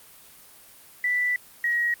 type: tone pair in turn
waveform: sine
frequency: 1975.5 / 1899.2 Hz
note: B6 / A#6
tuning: 0 / +32 cents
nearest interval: minor second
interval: 68 cents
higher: first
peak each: -21 dBFS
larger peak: neither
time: 1.04-1.36 / 1.64-1.94 s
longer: first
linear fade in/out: 2 ms
effects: white hiss -50 dBFS RMS until 2 s + Opus 32 kbps